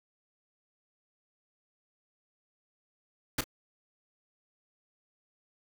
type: noise with echo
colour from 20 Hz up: pink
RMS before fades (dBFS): -29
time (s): 3.38-3.41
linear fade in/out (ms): 5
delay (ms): 32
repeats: 1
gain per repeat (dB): -14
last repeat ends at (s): 3.442
effects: none